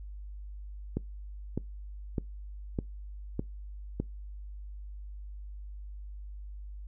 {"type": "click train", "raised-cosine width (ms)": 3, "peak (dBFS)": -17, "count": 6, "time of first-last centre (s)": [0.97, 4], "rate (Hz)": 1.65, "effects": ["noise-tail reverb RT60 0.2 s tail -24 dB re dry", "added 50 Hz sine -40 dBFS peak until 6.87 s"]}